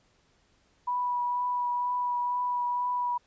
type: tone with vibrato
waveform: sine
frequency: 980 Hz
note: B5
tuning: 14 cents flat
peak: -26 dBFS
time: 0.87-3.18 s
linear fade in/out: 10 ms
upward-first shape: triangle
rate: 2.1 Hz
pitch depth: 15 cents each way
effects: pink hiss -67 dBFS RMS until 3.26 s + resampled to 16000 Hz